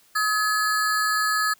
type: ring-modulated tone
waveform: square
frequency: 1487 Hz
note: F#6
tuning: 8 cents sharp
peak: -18 dBFS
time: 0.15-1.54 s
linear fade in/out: 10 ms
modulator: 213 Hz
effects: white hiss -58 dBFS RMS until 1.59 s